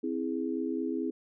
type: chord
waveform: sine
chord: C augmented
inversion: none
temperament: equal with one note detuned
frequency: 261.6 / 326.4 / 415.3 Hz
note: C4 / E4 / G#4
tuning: 0 / -17 / 0 cents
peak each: -33 / -33 / -36 dBFS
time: 0.03-1.11 s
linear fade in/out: 10 ms
effects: none